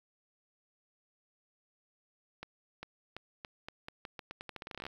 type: accelerating click train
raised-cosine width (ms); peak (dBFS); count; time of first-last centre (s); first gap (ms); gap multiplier
0.3; -26; 22; 2.43-4.866; 400; 0.84
effects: 9-bit